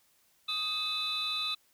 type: tone cluster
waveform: sine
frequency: 1245 / 2581 / 3573 / 3951 Hz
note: D#6 / E7 / A7 / B7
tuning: +1 / -37 / +26 / 0 cents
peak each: -39 / -38 / -34 / -32 dBFS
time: 0.48-1.55 s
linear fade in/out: 10 ms
effects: tanh soft clip ceiling -25 dBFS + white hiss -68 dBFS RMS until 1.73 s